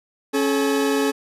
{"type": "tone pair together", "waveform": "40% pulse", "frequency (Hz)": [275.1, 430], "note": ["C#4", "A4"], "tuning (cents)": [-13, -40], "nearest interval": "minor sixth", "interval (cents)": 773, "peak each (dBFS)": -20, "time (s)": [0.33, 1.12], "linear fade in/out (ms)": 20, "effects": ["resampled to 32000 Hz"]}